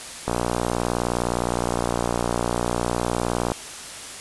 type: click train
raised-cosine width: 1 ms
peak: -8 dBFS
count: 194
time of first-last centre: 0.28-3.518 s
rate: 59.6 Hz
effects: white hiss -36 dBFS RMS until 4.2 s + resampled to 24000 Hz